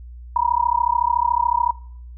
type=tone with amplitude modulation; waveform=sine; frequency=960 Hz; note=B5; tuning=49 cents flat; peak=-12 dBFS; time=0.36-1.71 s; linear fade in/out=2 ms; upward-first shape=sine; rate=33.8 Hz; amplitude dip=95%; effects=noise-tail reverb RT60 0.6 s tail -21 dB re dry + added 60 Hz sine -35 dBFS peak until 2.17 s